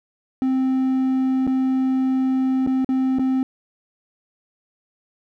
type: tone with dropouts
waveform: triangle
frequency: 261.6 Hz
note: C4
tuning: in tune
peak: -15 dBFS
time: 0.42-3.43 s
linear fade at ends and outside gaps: 1 ms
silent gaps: 1.468-1.475 / 2.665-2.673 / 2.846-2.89 / 3.186-3.194 s
effects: none